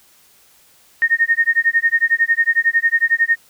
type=tone with tremolo; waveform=sine; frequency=1845 Hz; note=A#6; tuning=18 cents flat; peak=-9 dBFS; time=1.02-3.36 s; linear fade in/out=0 ms; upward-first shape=sine; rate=11 Hz; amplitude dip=100%; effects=white hiss -52 dBFS RMS until 3.49 s